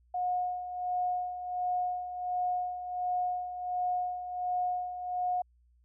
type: tone with tremolo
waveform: sine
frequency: 723 Hz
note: F#5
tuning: 40 cents flat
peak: -27 dBFS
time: 0.14-5.42 s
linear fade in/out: 5 ms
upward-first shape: sine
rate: 1.4 Hz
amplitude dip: 65%
effects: added 60 Hz sine -62 dBFS peak until 5.84 s